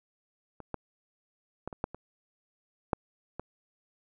clicks, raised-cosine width 1 ms, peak -29 / -19 / -21 / -27 / -15 / -27 / -11 / -22 dBFS, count 8, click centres 0.603 / 0.743 / 1.676 / 1.728 / 1.841 / 1.946 / 2.932 / 3.396 s, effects none

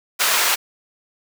pink high-pass noise, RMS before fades -18 dBFS, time 0.19-0.56 s, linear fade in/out 20 ms, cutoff 1000 Hz, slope 12 dB/octave, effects none

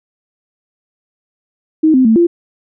sine tone with pitch steps, 314.5 / 258.7 / 223.1 / 343.3 Hz, D#4 / C4 / A3 / F4, +19 / -19 / +24 / -30 cents, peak -6 dBFS, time 1.83-2.27 s, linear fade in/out 10 ms, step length 110 ms, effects none

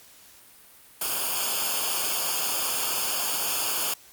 white noise with comb filter, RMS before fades -27 dBFS, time 1.01-3.94 s, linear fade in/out 5 ms, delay 0.51 ms, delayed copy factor -0.75, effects white hiss -52 dBFS RMS until 4.12 s + Opus 48 kbps

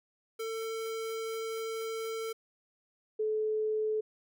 square / sine tone pair in turn, 447.9 / 431.9 Hz, A4 / A4, +31 / -32 cents, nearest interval minor second, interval 63 cents, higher first, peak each -35 / -28 dBFS, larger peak second, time 0.39-2.33 / 3.19-4.01 s, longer first, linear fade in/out 10 ms, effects none

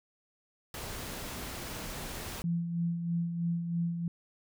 pink noise, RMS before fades -40 dBFS, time 0.74-2.42 s, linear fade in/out 2 ms
sine tone with tremolo, 170 Hz, F3, 46 cents flat, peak -27 dBFS, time 2.44-4.08 s, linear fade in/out 2 ms, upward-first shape sine, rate 3.1 Hz, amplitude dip 50%
effects none

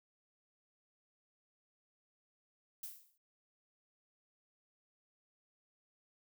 violet noise with exponential decay, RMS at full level -42 dBFS, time 2.83-3.18 s, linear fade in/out 5 ms, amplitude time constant 75 ms, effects none

